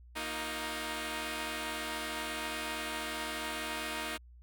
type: tone cluster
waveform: 5% pulse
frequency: 233.1 / 312.1 / 356.8 Hz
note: A#3 / D#4 / F4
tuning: 0 / +5 / +37 cents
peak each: -30 / -26 / -34 dBFS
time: 0.15-4.18 s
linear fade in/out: 20 ms
effects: added 60 Hz sine -52 dBFS peak until 4.42 s